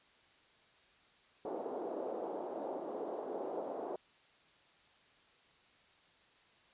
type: band-pass noise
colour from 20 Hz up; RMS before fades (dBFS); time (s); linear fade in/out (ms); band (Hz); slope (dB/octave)
pink; -41; 1.45-3.96; 2; 350 to 750; 24
effects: white hiss -66 dBFS RMS until 6.73 s + resampled to 8000 Hz